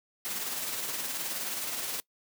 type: noise with tremolo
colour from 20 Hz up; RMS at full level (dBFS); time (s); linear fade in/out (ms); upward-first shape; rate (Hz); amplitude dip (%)
white; -33; 0.25-2; 0; sine; 19; 35
effects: noise-tail reverb RT60 0.1 s tail -23 dB re dry + high-pass 150 Hz 12 dB/octave